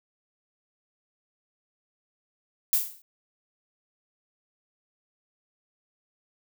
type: noise with exponential decay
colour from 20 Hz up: violet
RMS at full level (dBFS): -19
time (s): 2.73-3.02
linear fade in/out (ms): 1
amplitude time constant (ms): 62
effects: none